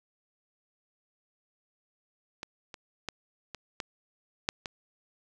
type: clicks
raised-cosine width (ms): 0.2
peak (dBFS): -20 / -25 / -16 / -22 / -16 / -9 / -18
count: 7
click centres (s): 2.431 / 2.742 / 3.087 / 3.547 / 3.802 / 4.489 / 4.658
effects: none